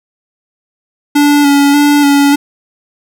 square tone with vibrato, 286.8 Hz, D4, 41 cents flat, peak -6 dBFS, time 1.15-2.36 s, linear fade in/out 10 ms, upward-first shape square, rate 1.7 Hz, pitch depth 22 cents each way, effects none

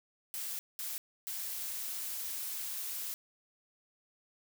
blue noise bursts at uneven times, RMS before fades -39 dBFS, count 3, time 0.34-0.59 / 0.79-0.98 / 1.27-3.14 s, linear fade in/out 0 ms, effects none

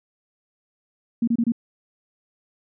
sine tone bursts, 233.1 Hz, A#3, in tune, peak -17 dBFS, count 4, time 1.22-1.521 s, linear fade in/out 5 ms, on 55 ms, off 27 ms, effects none

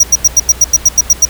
square tone bursts, 5780 Hz, F#8, 41 cents flat, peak -3 dBFS, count 11, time 0-1.253 s, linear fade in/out 5 ms, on 33 ms, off 89 ms, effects added 60 Hz sine -28 dBFS peak until 1.29 s + pink hiss -31 dBFS RMS until 1.29 s

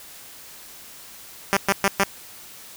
5% pulse tone bursts, 197.3 Hz, G3, 11 cents sharp, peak -5 dBFS, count 4, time 1.53-2.034 s, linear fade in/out 0 ms, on 36 ms, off 120 ms, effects white hiss -43 dBFS RMS until 2.76 s

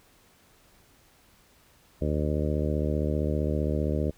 harmonic tone, 75.3 Hz, D2, 44 cents sharp, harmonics 1 / 2 / 3 / 4 / 5 / 6 / 7 / 8, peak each -28 / -31 / -33 / -34 / -35 / -36 / -36 / -37 dBFS, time 2.01-4.11 s, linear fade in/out 10 ms, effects pink hiss -60 dBFS RMS until 4.17 s

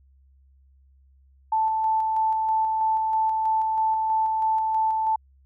sine tone with tremolo, 880 Hz, A5, in tune, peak -19 dBFS, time 1.52-5.16 s, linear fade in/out 5 ms, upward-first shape square, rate 3.1 Hz, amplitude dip 25%, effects added 67 Hz sine -54 dBFS peak until 5.45 s

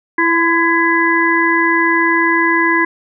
harmonic tone with a mistuned harmonic, 333.4 Hz, E4, 20 cents sharp, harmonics 1 / 3 / 5 / 6, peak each -16 / -16 / -16 / -16 dBFS, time 0.18-2.85 s, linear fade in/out 5 ms, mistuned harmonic 3, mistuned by +24 cents, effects none

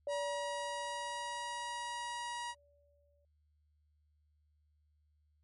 sine tone with exponential decay, 575 Hz, D5, 37 cents flat, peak -34 dBFS, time 0.07-3.25 s, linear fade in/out 2 ms, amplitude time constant 690 ms
sawtooth tone, 956 Hz, A#5, 43 cents sharp, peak -35 dBFS, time 0.08-2.55 s, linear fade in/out 50 ms
effects added 75 Hz sine -70 dBFS peak until 5.43 s + MP3 48 kbps

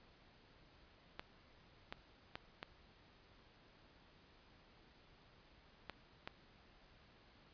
clicks, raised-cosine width 0.3 ms, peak -28 dBFS, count 6, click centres 1.195 / 1.925 / 2.355 / 2.629 / 5.897 / 6.275 s, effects pink hiss -66 dBFS RMS until 7.53 s + resampled to 11025 Hz

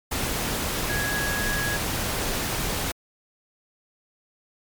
sine tone in noise, 1663 Hz, G#6, 2 cents sharp, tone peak -27 dBFS, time 0.89-1.77 s, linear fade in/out 10 ms, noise pink, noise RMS -27 dBFS, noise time 0.11-2.92 s, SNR -3 dB, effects MP3 96 kbps

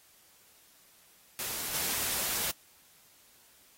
white noise with level steps, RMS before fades -36 / -32 dBFS, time 1.39-2.51 s, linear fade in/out 0 ms, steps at 1.73 s, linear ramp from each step 20 ms, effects white hiss -61 dBFS RMS until 3.77 s + AAC 48 kbps

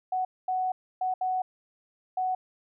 sine tone bursts at uneven times, 743 Hz, F#5, 7 cents sharp, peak -25 dBFS, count 5, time 0.12-0.25 / 0.48-0.72 / 1.01-1.14 / 1.21-1.42 / 2.17-2.35 s, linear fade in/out 5 ms, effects none

